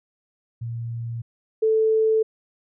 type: tone pair in turn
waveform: sine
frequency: 116.54 / 440 Hz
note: A#2 / A4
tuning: 0 / 0 cents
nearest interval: octave + major seventh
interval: 2300 cents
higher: second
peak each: -27 / -16 dBFS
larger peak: second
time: 0.61-1.22 / 1.62-2.23 s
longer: neither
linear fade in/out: 10 ms
effects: none